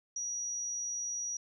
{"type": "tone with ADSR envelope", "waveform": "sine", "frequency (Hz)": 5790, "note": "F#8", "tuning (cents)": -38, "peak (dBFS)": -32, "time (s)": [0.16, 1.37], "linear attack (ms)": 5, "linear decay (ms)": 4, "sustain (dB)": -2, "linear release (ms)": 4, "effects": []}